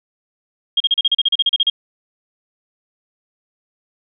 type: tone bursts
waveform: sine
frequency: 3242 Hz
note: G#7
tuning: 42 cents flat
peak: -11 dBFS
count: 14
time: 0.77-1.7 s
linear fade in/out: 5 ms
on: 33 ms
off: 36 ms
effects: none

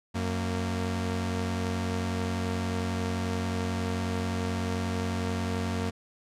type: tone pair together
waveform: sawtooth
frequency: 91.28 / 230 Hz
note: F#2 / A#3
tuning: -23 / -23 cents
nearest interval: octave + major third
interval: 1600 cents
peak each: -26 / -28 dBFS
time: 0.14-5.91 s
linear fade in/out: 20 ms
effects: low-pass 9000 Hz 12 dB/octave

